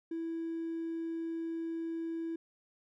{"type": "tone with hard clipping", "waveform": "triangle", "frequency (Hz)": 329.6, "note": "E4", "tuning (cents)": 0, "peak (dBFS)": -35, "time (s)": [0.11, 2.36], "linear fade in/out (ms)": 5, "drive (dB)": 4, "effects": []}